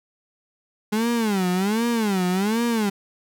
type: tone with vibrato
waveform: 35% pulse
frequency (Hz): 206.6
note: G#3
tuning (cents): -9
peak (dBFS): -18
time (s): 0.92-2.9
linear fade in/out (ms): 10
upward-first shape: sine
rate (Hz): 1.3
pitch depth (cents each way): 240
effects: none